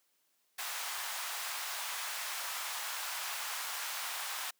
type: high-pass noise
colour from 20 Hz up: pink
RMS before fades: -39 dBFS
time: 0.58-4.51 s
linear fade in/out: 10 ms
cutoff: 840 Hz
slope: 24 dB/octave
effects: white hiss -75 dBFS RMS until 4.59 s + high-pass 200 Hz 12 dB/octave